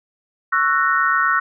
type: chord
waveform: sine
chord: F# dominant seventh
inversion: second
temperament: just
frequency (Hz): 1110 / 1332 / 1480 / 1850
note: C#6 / E6 / F#6 / A#6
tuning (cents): +2 / +18 / 0 / -14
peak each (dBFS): -21 / -19 / -19 / -22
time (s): 0.52-1.4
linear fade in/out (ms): 10
effects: none